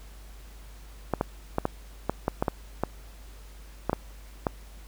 clicks, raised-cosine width 1 ms, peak -10 dBFS, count 12, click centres 1.137 / 1.211 / 1.584 / 1.654 / 2.096 / 2.281 / 2.425 / 2.482 / 2.836 / 3.896 / 3.931 / 4.468 s, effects added 50 Hz sine -44 dBFS peak until 4.87 s + pink hiss -54 dBFS RMS until 4.87 s

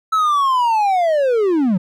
triangle linear sweep, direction down, 1318.5 to 170 Hz, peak -11 dBFS, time 0.12-1.78 s, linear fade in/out 10 ms, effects none

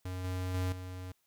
square tone with level steps, 91.9 Hz, F#2, 11 cents flat, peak -37 / -34 / -31 / -41 dBFS, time 0.05-1.12 s, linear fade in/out 5 ms, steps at 0.24 / 0.54 / 0.72 s, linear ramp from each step 5 ms, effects white hiss -75 dBFS RMS until 1.26 s

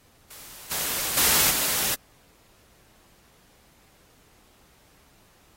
white noise with level steps, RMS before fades -44 / -28 / -20 / -25 dBFS, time 0.3-1.95 s, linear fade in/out 10 ms, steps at 0.71 / 1.17 / 1.5 s, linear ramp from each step 5 ms, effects pink hiss -59 dBFS RMS until 5.56 s + AAC 48 kbps

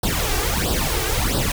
pink noise with flanger, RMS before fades -21 dBFS, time 0.03-1.52 s, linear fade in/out 5 ms, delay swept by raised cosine 0.22 to 2.62 ms, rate 1.5 Hz, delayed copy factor +0.8, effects none

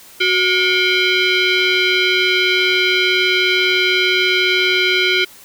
sine tone with frequency modulation, 369.3 Hz, F#4, 3 cents flat, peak -12 dBFS, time 0.2-5.25 s, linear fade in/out 10 ms, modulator 901 Hz, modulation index 3.8, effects white hiss -42 dBFS RMS until 5.44 s

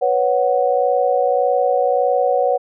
sine chord, B suspended second, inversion none, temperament just, 493.9 / 555.6 / 740.8 Hz, B4 / C#5 / F#5, 0 / +4 / +2 cents, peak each -18 dBFS, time 0.01-2.58 s, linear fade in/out 20 ms, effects none

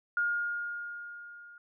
sine tone with level ramp, 1421 Hz, F6, 30 cents sharp, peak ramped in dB -25 to -49 dBFS, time 0.17-1.58 s, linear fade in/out 2 ms, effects none

